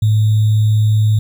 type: tone with sample-and-hold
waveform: sine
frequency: 107.4 Hz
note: A2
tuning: 41 cents flat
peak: -9 dBFS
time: 0.02-1.19 s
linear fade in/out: 5 ms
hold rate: 3675 Hz
effects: none